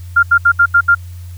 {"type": "tone bursts at uneven times", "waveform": "sine", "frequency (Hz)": 1396.9, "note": "F6", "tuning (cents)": 0, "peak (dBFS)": -5, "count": 6, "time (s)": [[0.16, 0.23], [0.31, 0.38], [0.45, 0.52], [0.59, 0.66], [0.74, 0.81], [0.88, 0.95]], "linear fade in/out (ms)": 10, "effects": ["added 88 Hz sine -27 dBFS peak until 1.37 s", "white hiss -47 dBFS RMS until 1.37 s"]}